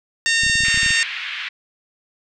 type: harmonic tone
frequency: 915 Hz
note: A#5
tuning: 32 cents flat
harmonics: 2 / 3 / 4 / 5 / 6 / 7 / 8 / 9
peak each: -18 / -22 / -24 / -26 / -28 / -29 / -30 / -31 dBFS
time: 0.26-1.03 s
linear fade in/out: 0 ms
type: clicks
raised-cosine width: 5 ms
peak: -19 dBFS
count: 12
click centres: 0.435 / 0.465 / 0.498 / 0.555 / 0.606 / 0.636 / 0.684 / 0.744 / 0.775 / 0.832 / 0.862 / 0.906 s
type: band-pass noise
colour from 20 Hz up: pink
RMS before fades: -28 dBFS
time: 0.64-1.49 s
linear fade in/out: 10 ms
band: 1800 to 3100 Hz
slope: 24 dB/octave
effects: none